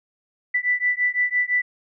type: beating tone pair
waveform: sine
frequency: 1975.5 / 1981.4 Hz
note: B6 / B6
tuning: 0 / +5 cents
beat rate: 5.9 Hz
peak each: -22 dBFS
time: 0.54-1.62 s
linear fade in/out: 10 ms
effects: none